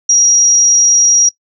sine tone with amplitude modulation, 5710 Hz, F8, 37 cents sharp, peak -5 dBFS, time 0.09-1.29 s, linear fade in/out 5 ms, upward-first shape sine, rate 256 Hz, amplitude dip 30%, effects noise-tail reverb RT60 0.1 s tail -19 dB re dry

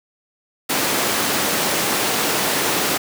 pink high-pass noise, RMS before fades -20 dBFS, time 0.69-2.98 s, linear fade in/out 10 ms, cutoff 260 Hz, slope 12 dB/octave, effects none

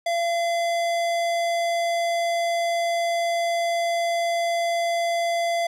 sine tone with hard clipping, 682 Hz, F5, 41 cents flat, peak -23 dBFS, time 0.06-5.67 s, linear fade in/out 5 ms, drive 18 dB, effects none

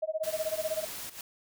sine tone with tremolo, 631 Hz, D#5, 24 cents sharp, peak -26 dBFS, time 0.02-0.85 s, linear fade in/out 10 ms, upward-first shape sine, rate 16 Hz, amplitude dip 100%
white noise, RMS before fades -40 dBFS, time 0.23-1.1 s, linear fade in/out 10 ms
white noise with exponential growth, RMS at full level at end -39 dBFS, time 0.92-1.21 s, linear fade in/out 2 ms, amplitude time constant 61 ms
effects none

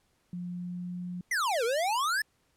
sine tone with pitch glide, 177.1 to 178.33 Hz, F3 to F3, +24 to +36 cents, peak -34 dBFS, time 0.33-1.21 s, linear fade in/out 2 ms, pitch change +12 cents, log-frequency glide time 0.47-1 s
square exponential two-way sweep, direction down then up, 2093 to 441.3 to 1791 Hz, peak -27 dBFS, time 1.31-2.22 s, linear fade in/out 5 ms, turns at 1.64 s
effects pink hiss -71 dBFS RMS until 2.56 s + low-pass 12000 Hz 12 dB/octave

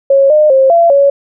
sine tone with pitch steps, 548 / 608 / 533 / 679 / 560 Hz, C#5 / D#5 / C5 / F5 / C#5, -20 / -40 / +32 / -49 / +18 cents, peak -4 dBFS, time 0.1-1.1 s, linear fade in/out 5 ms, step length 200 ms, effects none

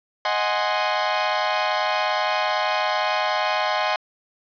sawtooth chord, Ab dominant seventh, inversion second, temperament equal, 622.3 / 740 / 830.6 / 1046.5 Hz, Eb5 / Gb5 / Ab5 / C6, 0 / 0 / 0 / 0 cents, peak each -22 dBFS, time 0.25-3.96 s, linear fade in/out 2 ms, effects resampled to 11025 Hz + 8-bit

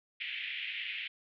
pink band-pass noise, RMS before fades -39 dBFS, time 0.2-1.08 s, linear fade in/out 10 ms, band 2000 to 3200 Hz, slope 48 dB/octave, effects none

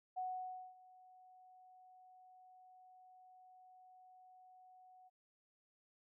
sine tone with ADSR envelope, 740 Hz, F#5, in tune, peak -38 dBFS, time 0.16-5.1 s, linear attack 21 ms, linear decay 560 ms, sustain -22 dB, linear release 28 ms, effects none

